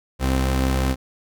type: tone pair together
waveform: sawtooth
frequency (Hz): 65.88 / 260.2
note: C2 / C4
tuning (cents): +12 / -9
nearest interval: 2 octaves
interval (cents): 2379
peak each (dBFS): -15 / -22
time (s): 0.19-0.96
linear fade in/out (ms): 50
effects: none